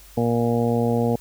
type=harmonic tone; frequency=118 Hz; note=A#2; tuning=22 cents sharp; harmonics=1 / 2 / 3 / 4 / 5 / 6 / 7; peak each=-24 / -22 / -32 / -23 / -31 / -30 / -32 dBFS; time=0.17-1.16 s; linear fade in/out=5 ms; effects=added 50 Hz sine -47 dBFS peak until 1.2 s + white hiss -49 dBFS RMS until 1.2 s